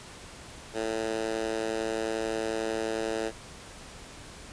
10% pulse tone with high-pass filter, 111.2 Hz, A2, 19 cents sharp, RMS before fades -31 dBFS, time 0.73-3.32 s, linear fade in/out 50 ms, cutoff 390 Hz, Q 1.7, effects pink hiss -46 dBFS RMS until 4.52 s + resampled to 22050 Hz

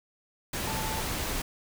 sine tone in noise, 880 Hz, A5, in tune, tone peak -36 dBFS, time 0.67-1.01 s, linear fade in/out 5 ms, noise pink, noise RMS -32 dBFS, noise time 0.53-1.42 s, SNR -7 dB, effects none

